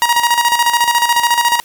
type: tone with tremolo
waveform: sawtooth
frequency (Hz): 949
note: A#5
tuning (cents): +31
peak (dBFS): -5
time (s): 0.02-1.6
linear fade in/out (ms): 0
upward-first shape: square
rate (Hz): 14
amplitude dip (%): 60
effects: white hiss -45 dBFS RMS until 1.64 s